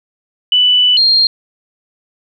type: tone pair in turn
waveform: sine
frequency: 2979 / 4213 Hz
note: F#7 / C8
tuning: +11 / +11 cents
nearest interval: tritone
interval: 600 cents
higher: second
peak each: -7 dBFS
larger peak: neither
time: 0.52-0.97 / 0.97-1.27 s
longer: first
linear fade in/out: 2 ms
effects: none